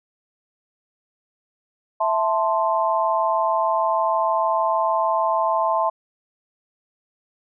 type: chord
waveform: sine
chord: A minor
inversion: second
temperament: equal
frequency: 659.3 / 880 / 1046.5 Hz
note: E5 / A5 / C6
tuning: 0 / 0 / 0 cents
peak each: -22 dBFS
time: 2-5.9 s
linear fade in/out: 10 ms
effects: none